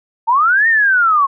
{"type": "linear two-way sweep", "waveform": "sine", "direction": "up then down", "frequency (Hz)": [874, 1863, 1071], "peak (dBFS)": -9, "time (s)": [0.27, 1.27], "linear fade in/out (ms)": 20, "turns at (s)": 0.68, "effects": []}